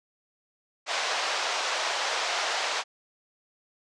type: band-pass noise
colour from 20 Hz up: pink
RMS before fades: -29 dBFS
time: 0.86-2.84 s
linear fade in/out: 50 ms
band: 590 to 6200 Hz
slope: 24 dB/octave
effects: resampled to 22050 Hz